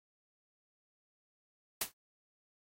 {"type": "noise with exponential decay", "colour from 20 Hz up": "white", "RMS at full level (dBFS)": -28, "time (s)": [1.81, 1.92], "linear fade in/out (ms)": 5, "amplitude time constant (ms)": 23, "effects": ["AAC 48 kbps"]}